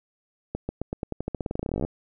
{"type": "accelerating click train", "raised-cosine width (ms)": 2, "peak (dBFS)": -15, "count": 26, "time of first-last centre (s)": [0.55, 1.849], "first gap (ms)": 140, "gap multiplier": 0.9, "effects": []}